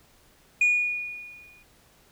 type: tone with exponential decay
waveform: sine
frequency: 2450 Hz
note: D#7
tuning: 27 cents flat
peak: -14 dBFS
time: 0.61-1.63 s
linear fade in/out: 5 ms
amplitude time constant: 220 ms
effects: tanh soft clip ceiling -16 dBFS + pink hiss -59 dBFS RMS until 2.11 s